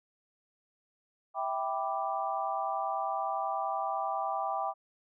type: chord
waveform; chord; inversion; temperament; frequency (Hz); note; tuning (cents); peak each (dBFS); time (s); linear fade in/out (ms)
sine; E minor seventh; none; equal with one note detuned; 653.9 / 784 / 987.8 / 1174.7; E5 / G5 / B5 / D6; -14 / 0 / 0 / 0; -37 / -33 / -38 / -36; 1.34-4.74; 50
effects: none